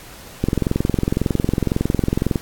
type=click train; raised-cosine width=3 ms; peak=-4 dBFS; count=43; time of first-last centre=0.44-2.358 s; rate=21.9 Hz; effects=pink hiss -40 dBFS RMS until 2.41 s + AAC 64 kbps